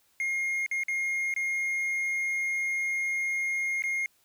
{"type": "tone with dropouts", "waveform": "triangle", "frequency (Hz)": 2137, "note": "C7", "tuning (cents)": 36, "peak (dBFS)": -25, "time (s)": [0.2, 4.06], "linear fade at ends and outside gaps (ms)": 1, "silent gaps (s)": [[0.663, 0.713], [0.835, 0.883], [1.34, 1.363], [3.822, 3.838]], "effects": ["white hiss -67 dBFS RMS until 4.24 s"]}